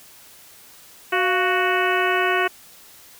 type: harmonic tone with a mistuned harmonic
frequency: 370.3 Hz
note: F#4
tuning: 1 cent sharp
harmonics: 1 / 2 / 3 / 4 / 5 / 6 / 7 / 8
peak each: -23 / -25 / -25 / -24 / -26 / -30 / -28 / -32 dBFS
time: 1.12-2.48 s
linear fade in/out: 10 ms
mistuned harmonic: 2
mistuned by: -94 cents
effects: white hiss -47 dBFS RMS until 3.19 s